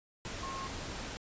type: tone in noise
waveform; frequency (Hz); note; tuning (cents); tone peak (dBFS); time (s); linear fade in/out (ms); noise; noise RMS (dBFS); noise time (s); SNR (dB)
sine; 1076; C6; +48; -39; 0.43-0.67; 0; pink; -41; 0.25-1.17; -1
effects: resampled to 16000 Hz